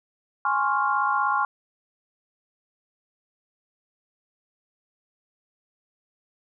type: chord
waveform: sine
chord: Db major seventh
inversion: second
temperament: equal with one note detuned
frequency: 830.6 / 1052.6 / 1108.7 / 1396.9 Hz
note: Ab5 / C6 / Db6 / F6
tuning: 0 / +10 / 0 / 0 cents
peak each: -26 dBFS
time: 0.45-1.45 s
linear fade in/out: 2 ms
effects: none